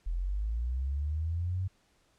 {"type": "linear sweep", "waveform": "sine", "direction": "up", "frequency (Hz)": [39.83, 95.3], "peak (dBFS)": -29, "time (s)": [0.06, 1.68], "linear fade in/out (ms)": 10, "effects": ["pink hiss -69 dBFS RMS until 2.18 s", "low-pass 9000 Hz 12 dB/octave"]}